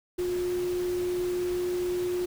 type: tone in noise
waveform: sine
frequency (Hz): 358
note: F4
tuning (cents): +43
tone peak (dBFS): -26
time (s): 0.18-2.26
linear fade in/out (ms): 10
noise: pink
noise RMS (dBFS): -42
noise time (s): 0.18-2.26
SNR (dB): +13
effects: none